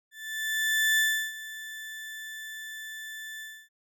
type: tone with ADSR envelope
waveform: 35% pulse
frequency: 1757 Hz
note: A6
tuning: 3 cents flat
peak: -19 dBFS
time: 0.11-3.69 s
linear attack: 870 ms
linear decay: 340 ms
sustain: -17 dB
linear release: 280 ms
effects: none